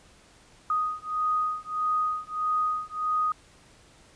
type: beating tone pair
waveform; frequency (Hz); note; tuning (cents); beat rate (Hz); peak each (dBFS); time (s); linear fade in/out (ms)
sine; 1244.5 / 1246.1; D#6 / D#6; 0 / +2; 1.6; -28; 0.7-3.32; 2
effects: pink hiss -56 dBFS RMS until 4.15 s + resampled to 22050 Hz